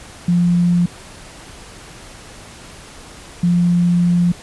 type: tone bursts at uneven times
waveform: sine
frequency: 174.61 Hz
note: F3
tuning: in tune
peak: -11 dBFS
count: 2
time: 0.28-0.86 / 3.43-4.32 s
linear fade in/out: 5 ms
effects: pink hiss -38 dBFS RMS until 4.42 s + resampled to 24000 Hz